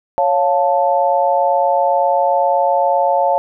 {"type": "chord", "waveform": "sine", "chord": "Db augmented", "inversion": "none", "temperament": "equal with one note detuned", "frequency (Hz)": [554.4, 702.1, 880], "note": ["Db5", "F5", "A5"], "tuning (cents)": [0, 9, 0], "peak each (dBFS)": -16, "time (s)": [0.18, 3.38], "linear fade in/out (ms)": 0, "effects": []}